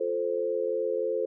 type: chord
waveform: sine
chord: F major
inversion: none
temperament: equal with one note detuned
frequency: 353.5 / 440 / 523.3 Hz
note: F4 / A4 / C5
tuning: +21 / 0 / 0 cents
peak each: -34 / -29 / -29 dBFS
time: 0-1.26 s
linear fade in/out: 10 ms
effects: none